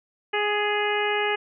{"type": "harmonic tone with a mistuned harmonic", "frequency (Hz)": 415.3, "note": "G#4", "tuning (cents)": 0, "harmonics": [1, 2, 3, 4, 5, 6, 7], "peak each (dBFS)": [-26, -28, -33, -30, -30, -32, -32], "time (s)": [0.33, 1.36], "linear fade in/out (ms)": 10, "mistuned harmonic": 4, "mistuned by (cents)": 20, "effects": []}